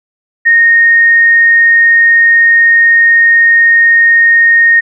sine tone, 1852 Hz, A#6, 12 cents flat, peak -3 dBFS, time 0.45-4.81 s, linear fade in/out 20 ms, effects none

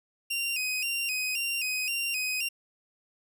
sawtooth tone with vibrato, 2637 Hz, E7, in tune, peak -25 dBFS, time 0.3-2.49 s, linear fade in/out 10 ms, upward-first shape square, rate 1.9 Hz, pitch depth 85 cents each way, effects none

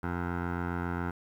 15% pulse tone with low-pass filter, 87.31 Hz, F2, in tune, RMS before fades -33 dBFS, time 0.03-1.11 s, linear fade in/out 5 ms, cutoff 1400 Hz, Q 2.8, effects 10-bit

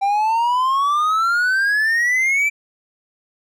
triangle exponential sweep, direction up, 782 to 2349 Hz, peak -13 dBFS, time 0.01-2.5 s, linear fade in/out 20 ms, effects none

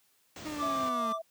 pink band-stop noise, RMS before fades -44 dBFS, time 0.36-0.89 s, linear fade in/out 2 ms, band 8000 to 16000 Hz, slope 48 dB/octave
40% pulse linear sweep, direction down, 311.1 to 220 Hz, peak -35 dBFS, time 0.45-1.13 s, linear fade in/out 10 ms
triangle tone, 1174.7 Hz, D6, in tune, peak -28 dBFS, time 0.57-1.19 s, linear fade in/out 50 ms
sine tone with tremolo, 654 Hz, E5, 14 cents flat, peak -35 dBFS, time 0.62-1.22 s, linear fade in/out 10 ms, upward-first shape triangle, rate 5.5 Hz, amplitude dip 30%
effects white hiss -69 dBFS RMS until 1.3 s + high-pass 80 Hz 12 dB/octave

